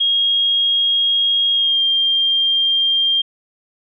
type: tone with pitch glide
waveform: sine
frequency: 3267 to 3194 Hz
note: G#7 to G7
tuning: -29 to +32 cents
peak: -13 dBFS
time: 0-3.22 s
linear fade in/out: 10 ms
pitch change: -39 cents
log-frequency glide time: 1.53-1.82 s
effects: none